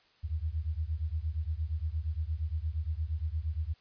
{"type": "beating tone pair", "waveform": "sine", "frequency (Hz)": [75, 83.6], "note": ["D2", "E2"], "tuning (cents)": [37, 25], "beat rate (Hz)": 8.6, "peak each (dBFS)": [-33, -34], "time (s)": [0.23, 3.74], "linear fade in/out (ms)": 20, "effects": ["white hiss -65 dBFS RMS until 3.8 s", "resampled to 11025 Hz"]}